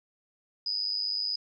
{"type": "tone with amplitude modulation", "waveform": "sine", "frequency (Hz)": 4978, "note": "D#8", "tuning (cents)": 0, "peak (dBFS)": -24, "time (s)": [0.66, 1.36], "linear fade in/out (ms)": 5, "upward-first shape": "sine", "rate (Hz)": 100, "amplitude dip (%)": 90, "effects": []}